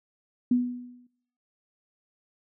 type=tone with exponential decay; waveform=sine; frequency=246.2 Hz; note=B3; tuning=5 cents flat; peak=-17 dBFS; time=0.51-1.07 s; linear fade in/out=5 ms; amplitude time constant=120 ms; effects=noise-tail reverb RT60 0.7 s tail -20 dB re dry